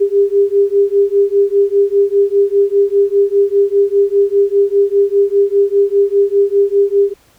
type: beating tone pair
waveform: sine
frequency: 398 / 403 Hz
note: G4 / G4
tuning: +26 / +48 cents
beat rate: 5 Hz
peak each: -12 dBFS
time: 0-7.14 s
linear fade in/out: 20 ms
effects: pink hiss -51 dBFS RMS until 7.38 s